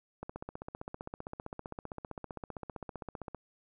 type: click train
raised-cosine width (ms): 1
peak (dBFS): -26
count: 49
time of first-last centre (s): 0.23-3.347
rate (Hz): 15.4
effects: none